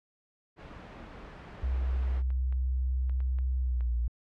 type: noise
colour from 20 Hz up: pink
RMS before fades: -45 dBFS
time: 0.56-2.23 s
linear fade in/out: 50 ms
type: tone with pitch glide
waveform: sine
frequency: 64 to 59.03 Hz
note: C2 to A#1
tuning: -38 to +22 cents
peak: -26 dBFS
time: 1.63-4.08 s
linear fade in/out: 5 ms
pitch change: -140 cents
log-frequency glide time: 3.59-3.94 s
type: clicks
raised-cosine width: 0.3 ms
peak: -33 dBFS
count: 6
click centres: 2.304 / 2.525 / 3.096 / 3.204 / 3.387 / 3.808 s
effects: low-pass 2000 Hz 12 dB/octave